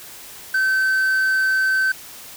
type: tone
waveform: triangle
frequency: 1539 Hz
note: G6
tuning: 32 cents flat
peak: -14 dBFS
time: 0.54-1.92 s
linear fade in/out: 5 ms
effects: white hiss -39 dBFS RMS until 2.36 s